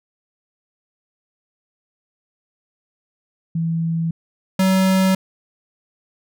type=tone pair in turn; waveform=sine / square; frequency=164.7 / 189.32 Hz; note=E3 / F#3; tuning=-1 / +40 cents; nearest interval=major second; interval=241 cents; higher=second; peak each=-18 / -14 dBFS; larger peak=second; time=3.55-4.11 / 4.59-5.15 s; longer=neither; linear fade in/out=5 ms; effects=none